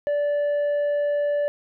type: tone with tanh clipping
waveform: sine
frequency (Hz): 582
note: D5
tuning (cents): -16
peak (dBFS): -21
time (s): 0.07-1.48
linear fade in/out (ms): 0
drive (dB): 4
effects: none